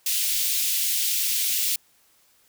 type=high-pass noise; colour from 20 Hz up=white; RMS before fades=-24 dBFS; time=0.06-1.76 s; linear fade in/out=5 ms; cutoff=2500 Hz; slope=24 dB/octave; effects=white hiss -61 dBFS RMS until 2.48 s